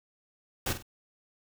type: noise with echo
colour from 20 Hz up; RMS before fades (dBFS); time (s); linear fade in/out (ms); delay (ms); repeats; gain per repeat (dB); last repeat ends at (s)
pink; -30; 0.66-0.73; 5; 48; 2; -10; 0.826
effects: none